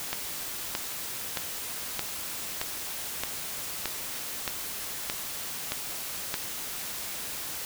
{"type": "click train", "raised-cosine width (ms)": 0.2, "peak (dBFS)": -11, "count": 11, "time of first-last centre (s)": [0.13, 6.341], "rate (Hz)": 1.61, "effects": ["white hiss -36 dBFS RMS until 7.65 s"]}